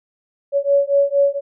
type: beating tone pair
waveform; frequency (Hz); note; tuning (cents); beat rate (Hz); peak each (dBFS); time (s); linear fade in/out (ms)
sine; 560 / 564.3; C#5 / C#5; +18 / +31; 4.3; -16; 0.52-1.41; 50
effects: none